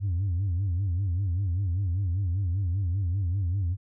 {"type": "tone with vibrato", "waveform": "sine", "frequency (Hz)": 92.5, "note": "F#2", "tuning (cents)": 0, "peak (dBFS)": -22, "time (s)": [0, 3.77], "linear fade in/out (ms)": 50, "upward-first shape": "sine", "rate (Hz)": 5.1, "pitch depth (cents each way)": 160, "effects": ["tanh soft clip ceiling -22 dBFS"]}